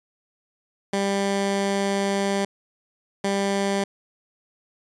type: tone bursts at uneven times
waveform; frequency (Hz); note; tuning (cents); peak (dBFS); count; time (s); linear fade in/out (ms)
15% pulse; 198; G3; +18; -15; 2; 0.93-2.45 / 3.24-3.84; 5
effects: resampled to 22050 Hz